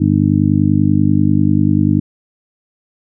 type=harmonic tone; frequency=50.2 Hz; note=G1; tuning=42 cents sharp; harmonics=2 / 3 / 4 / 5 / 6; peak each=-16 / -16 / -16 / -16 / -16 dBFS; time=0-2 s; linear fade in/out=10 ms; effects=none